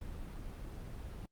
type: noise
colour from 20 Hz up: brown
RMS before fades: -44 dBFS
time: 0.01-1.26 s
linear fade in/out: 5 ms
effects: Opus 24 kbps